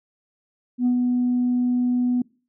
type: tone with ADSR envelope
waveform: sine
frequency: 246.9 Hz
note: B3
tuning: in tune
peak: -14 dBFS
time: 0.78-2.22 s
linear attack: 79 ms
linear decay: 92 ms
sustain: -3 dB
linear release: 4 ms
effects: noise-tail reverb RT60 0.4 s tail -25 dB re dry + tanh soft clip ceiling -14 dBFS